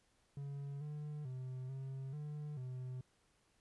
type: tone with pitch steps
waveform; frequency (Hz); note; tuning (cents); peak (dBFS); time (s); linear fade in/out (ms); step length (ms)
triangle; 140.6 / 149.4 / 128.5 / 133.9 / 149.2 / 127.5; C#3 / D3 / C3 / C3 / D3 / C3; +25 / +30 / -31 / +40 / +28 / -44; -40; 0.37-3.01; 2; 440
effects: pink hiss -75 dBFS RMS until 3.6 s + resampled to 24000 Hz